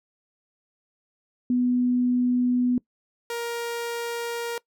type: tone pair in turn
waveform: sine / sawtooth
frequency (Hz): 247.5 / 469.9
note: B3 / A#4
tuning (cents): +4 / +14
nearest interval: major seventh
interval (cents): 1110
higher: second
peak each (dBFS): -19 / -24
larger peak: first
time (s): 1.5-2.78 / 3.3-4.58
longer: neither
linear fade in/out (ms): 2
effects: noise-tail reverb RT60 0.1 s tail -22 dB re dry